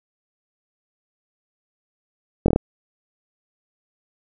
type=slowing click train; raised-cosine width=2 ms; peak=-3 dBFS; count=5; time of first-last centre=2.46-2.561 s; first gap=22 ms; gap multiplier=1.09; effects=none